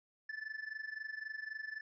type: tone with amplitude modulation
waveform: triangle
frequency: 1747 Hz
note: A6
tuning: 13 cents flat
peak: -36 dBFS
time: 0.29-1.81 s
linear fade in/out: 5 ms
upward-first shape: sine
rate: 23.8 Hz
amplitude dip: 85%
effects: resampled to 16000 Hz